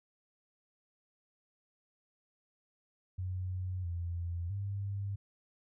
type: tone with pitch steps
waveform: sine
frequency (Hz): 92.1 / 86.1 / 99.6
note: F#2 / F2 / G2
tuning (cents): -7 / -24 / +28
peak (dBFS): -34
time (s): 3.18-5.16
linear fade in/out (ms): 10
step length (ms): 660
effects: none